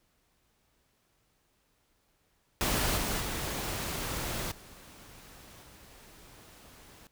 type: noise with level steps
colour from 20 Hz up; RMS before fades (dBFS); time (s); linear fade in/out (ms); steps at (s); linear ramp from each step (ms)
pink; -29 / -32 / -35 / -52 / -54; 2.61-7.07; 0; 2.97 / 3.2 / 4.51 / 5.62; 10
effects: pink hiss -72 dBFS RMS until 7.11 s